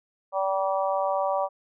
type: harmonic tone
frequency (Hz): 192.7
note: G3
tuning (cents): -29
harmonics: 3 / 4 / 5 / 6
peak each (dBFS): -26 / -28 / -30 / -32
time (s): 0.32-1.49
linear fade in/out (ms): 50
effects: none